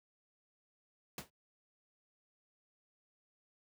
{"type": "noise with exponential decay", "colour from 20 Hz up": "pink", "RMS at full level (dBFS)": -39, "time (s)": [1.18, 1.3], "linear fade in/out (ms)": 2, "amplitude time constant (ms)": 26, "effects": ["high-pass 80 Hz 12 dB/octave"]}